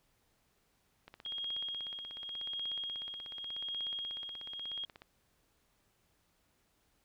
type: click train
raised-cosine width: 0.3 ms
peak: -34 dBFS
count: 66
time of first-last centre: 1.08-5.019 s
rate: 16.5 Hz
type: tone with tremolo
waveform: sine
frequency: 3265 Hz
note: G#7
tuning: 30 cents flat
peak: -35 dBFS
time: 1.25-4.85 s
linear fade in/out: 2 ms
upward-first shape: triangle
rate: 0.87 Hz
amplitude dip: 65%
effects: pink hiss -74 dBFS RMS until 7.04 s